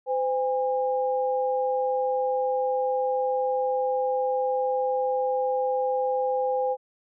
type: tone pair together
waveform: sine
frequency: 512 / 812.7 Hz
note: C5 / G#5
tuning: -38 / -38 cents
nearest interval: minor sixth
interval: 800 cents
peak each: -24 / -27 dBFS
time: 0.06-6.77 s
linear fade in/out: 50 ms
effects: none